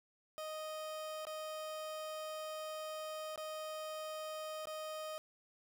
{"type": "tone with dropouts", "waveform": "30% pulse", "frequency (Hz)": 622.3, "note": "D#5", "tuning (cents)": 0, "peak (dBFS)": -39, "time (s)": [0.38, 5.18], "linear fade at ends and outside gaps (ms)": 0, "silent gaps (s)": [[1.252, 1.269], [3.359, 3.377], [4.655, 4.671]], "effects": []}